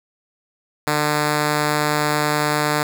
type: tone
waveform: 5% pulse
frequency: 149.6 Hz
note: D3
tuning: 32 cents sharp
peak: -6 dBFS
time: 0.87-2.83 s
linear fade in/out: 2 ms
effects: none